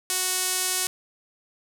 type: tone with band-pass filter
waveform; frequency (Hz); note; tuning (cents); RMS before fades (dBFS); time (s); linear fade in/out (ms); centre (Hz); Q
sawtooth; 369.4; F#4; -3; -26; 0.1-0.87; 0; 9300; 1.1
effects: none